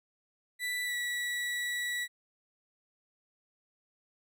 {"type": "tone with pitch glide", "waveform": "35% pulse", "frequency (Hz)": [1975.5, 1944.9], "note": ["B6", "B6"], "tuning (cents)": [0, -27], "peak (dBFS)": -30, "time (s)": [0.59, 2.08], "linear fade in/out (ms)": 50, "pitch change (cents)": -27, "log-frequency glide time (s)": [0.84, 0.94], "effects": []}